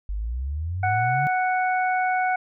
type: exponential sweep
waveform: sine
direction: up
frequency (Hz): 48 to 146.83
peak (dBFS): -25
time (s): 0.09-1.27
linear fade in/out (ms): 0
type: harmonic tone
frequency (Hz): 740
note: F#5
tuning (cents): 0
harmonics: 1 / 2 / 3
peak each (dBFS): -21 / -27 / -31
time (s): 0.83-2.36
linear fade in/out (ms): 5
effects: none